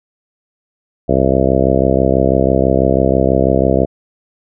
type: harmonic tone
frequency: 66.1 Hz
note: C2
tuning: 18 cents sharp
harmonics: 1 / 2 / 3 / 4 / 5 / 6 / 7 / 8 / 9 / 10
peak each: -19 / -19 / -19 / -19 / -19 / -19 / -19 / -19 / -19 / -19 dBFS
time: 1.08-3.86 s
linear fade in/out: 20 ms
effects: none